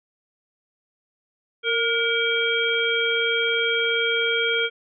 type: harmonic tone with a mistuned harmonic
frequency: 460.8 Hz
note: A#4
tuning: 20 cents flat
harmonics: 1 / 3 / 5 / 7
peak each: -25 / -25 / -25 / -25 dBFS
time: 1.63-4.7 s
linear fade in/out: 50 ms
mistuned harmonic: 3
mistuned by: +50 cents
effects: none